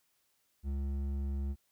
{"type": "tone with hard clipping", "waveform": "sine", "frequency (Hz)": 69.3, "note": "C#2", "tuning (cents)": 0, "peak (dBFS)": -34, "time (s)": [0.63, 1.56], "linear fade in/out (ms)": 50, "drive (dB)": 8, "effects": ["white hiss -75 dBFS RMS until 1.71 s"]}